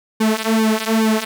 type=tone with flanger; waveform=sawtooth; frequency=220.6 Hz; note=A3; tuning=5 cents sharp; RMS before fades=-17 dBFS; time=0.2-1.25 s; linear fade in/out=10 ms; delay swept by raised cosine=1.5 to 4.7 ms; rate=2.4 Hz; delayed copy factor=-0.85; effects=none